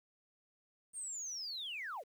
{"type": "linear sweep", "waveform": "sine", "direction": "down", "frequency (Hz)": [8870, 371.5], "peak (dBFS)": -39, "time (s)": [0.93, 2.04], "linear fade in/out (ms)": 50, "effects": ["tanh soft clip ceiling -36 dBFS", "11-bit"]}